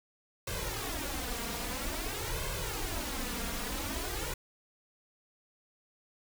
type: noise with flanger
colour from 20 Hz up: pink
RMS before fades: -36 dBFS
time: 0.47-4.34 s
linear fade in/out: 5 ms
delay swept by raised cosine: 1.9 to 4.3 ms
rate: 0.5 Hz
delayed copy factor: +0.8
effects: none